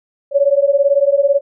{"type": "beating tone pair", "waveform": "sine", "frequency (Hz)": [553, 571], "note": ["C#5", "D5"], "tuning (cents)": [-4, -49], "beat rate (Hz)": 18, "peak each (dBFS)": -13, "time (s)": [0.31, 1.41], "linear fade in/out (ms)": 50, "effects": []}